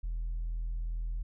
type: tone with tanh clipping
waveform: triangle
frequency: 41.2 Hz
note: E1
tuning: in tune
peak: -32 dBFS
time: 0.03-1.23 s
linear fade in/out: 10 ms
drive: 6 dB
effects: none